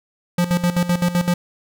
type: tone with tremolo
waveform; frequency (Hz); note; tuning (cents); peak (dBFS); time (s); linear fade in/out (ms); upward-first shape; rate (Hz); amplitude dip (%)
square; 175.7; F3; +11; -15; 0.38-1.34; 5; square; 7.8; 75
effects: none